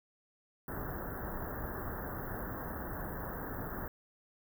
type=band-stop noise; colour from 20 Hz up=pink; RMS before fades=-40 dBFS; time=0.68-3.88 s; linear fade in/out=2 ms; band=1800 to 13000 Hz; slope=96 dB/octave; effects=none